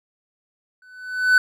triangle tone with exponential growth, 1500 Hz, F#6, 23 cents sharp, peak -7 dBFS, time 0.82-1.38 s, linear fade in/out 2 ms, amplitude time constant 120 ms, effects none

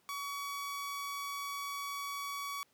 sawtooth tone, 1131 Hz, C#6, 34 cents sharp, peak -34 dBFS, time 0.09-2.63 s, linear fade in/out 0 ms, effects pink hiss -71 dBFS RMS until 2.73 s + high-pass 150 Hz 12 dB/octave

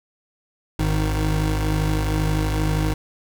25% pulse tone pair together, 52.58 / 155.56 Hz, G#1 / D#3, +22 / 0 cents, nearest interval octave + perfect fifth, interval 1878 cents, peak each -17 / -20 dBFS, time 0.79-2.94 s, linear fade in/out 5 ms, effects none

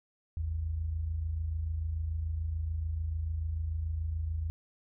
sine tone pair together, 53.93 / 80.8 Hz, A1 / E2, -34 / -34 cents, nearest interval perfect fifth, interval 700 cents, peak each -39 / -31 dBFS, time 0.37-4.5 s, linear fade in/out 0 ms, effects none

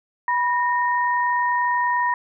sine tone pair together, 978.4 / 1847 Hz, B5 / A#6, -16 / -16 cents, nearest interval major seventh, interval 1100 cents, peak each -19 / -24 dBFS, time 0.28-2.14 s, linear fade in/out 2 ms, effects none

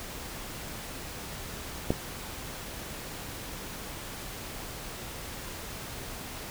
clicks, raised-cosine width 2 ms, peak -11 / -25 dBFS, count 2, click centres 1.905 / 1.92 s, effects pink hiss -40 dBFS RMS until 6.5 s

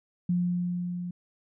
sine tone with level ramp, 177 Hz, F3, 23 cents sharp, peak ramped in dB -22 to -32 dBFS, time 0.29-1.11 s, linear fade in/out 5 ms, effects none

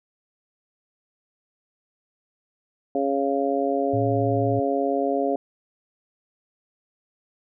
harmonic tone, 138.59 Hz, C#3, in tune, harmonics 2 / 3 / 4 / 5, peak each -26 / -26 / -26 / -26 dBFS, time 2.95-5.36 s, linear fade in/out 2 ms
sine tone, 113.1 Hz, A2, 48 cents sharp, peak -24 dBFS, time 3.93-4.6 s, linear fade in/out 10 ms
effects none

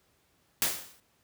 white noise with exponential decay, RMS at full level -24 dBFS, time 0.62-1 s, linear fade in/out 0 ms, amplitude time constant 82 ms, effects pink hiss -69 dBFS RMS until 1.23 s + high-pass 60 Hz 12 dB/octave

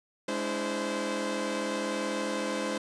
sawtooth tone cluster, 208.5 / 288.3 / 329.2 / 518 Hz, G#3 / D4 / E4 / C5, +7 / -32 / -2 / -17 cents, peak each -32 / -33 / -33 / -29 dBFS, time 0.28-2.78 s, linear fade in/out 5 ms, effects resampled to 22050 Hz

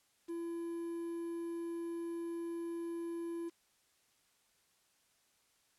triangle tone with quantisation, 337.5 Hz, E4, 41 cents sharp, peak -36 dBFS, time 0.28-3.5 s, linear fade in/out 20 ms, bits 10, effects white hiss -73 dBFS RMS until 5.78 s + low-pass 11000 Hz 12 dB/octave

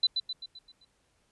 sine tone with echo, 4003 Hz, B7, 23 cents sharp, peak -20 dBFS, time 0.03-0.07 s, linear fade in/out 5 ms, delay 130 ms, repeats 6, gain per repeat -6 dB, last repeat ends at 0.85 s, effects pink hiss -71 dBFS RMS until 1.31 s + resampled to 24000 Hz

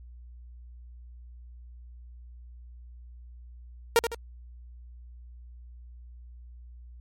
sawtooth tone with echo, 465.2 Hz, A#4, 4 cents flat, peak -13 dBFS, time 3.96-3.99 s, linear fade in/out 0 ms, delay 78 ms, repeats 2, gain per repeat -8 dB, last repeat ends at 4.146 s, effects added 60 Hz sine -44 dBFS peak until 7 s + MP3 64 kbps

